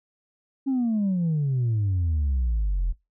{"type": "exponential sweep", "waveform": "sine", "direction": "down", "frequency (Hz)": [277.2, 40.25], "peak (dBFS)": -19, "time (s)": [0.66, 2.93], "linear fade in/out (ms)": 20, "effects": ["noise-tail reverb RT60 0.2 s tail -21 dB re dry", "tanh soft clip ceiling -19 dBFS"]}